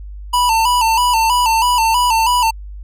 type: tone with vibrato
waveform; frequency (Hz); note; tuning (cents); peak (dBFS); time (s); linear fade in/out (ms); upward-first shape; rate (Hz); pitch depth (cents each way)
square; 939; A#5; +12; -12; 0.33-2.51; 10; square; 3.1; 78
effects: added 50 Hz sine -28 dBFS peak until 2.83 s + resampled to 32000 Hz